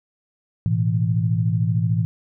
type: chord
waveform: sine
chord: A suspended second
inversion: none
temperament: equal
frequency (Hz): 110 / 123.47 / 164.81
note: A2 / B2 / E3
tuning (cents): 0 / 0 / 0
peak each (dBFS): -20 / -24 / -22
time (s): 0.66-2.05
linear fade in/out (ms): 0
effects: none